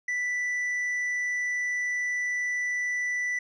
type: tone with tanh clipping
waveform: triangle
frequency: 1975.5 Hz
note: B6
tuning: in tune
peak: -27 dBFS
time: 0.08-3.39 s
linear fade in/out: 5 ms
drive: 8 dB
effects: none